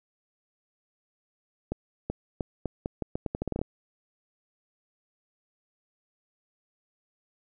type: accelerating click train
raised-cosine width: 2 ms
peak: -16 dBFS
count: 15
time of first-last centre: 1.72-3.615 s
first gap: 380 ms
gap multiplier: 0.81
effects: none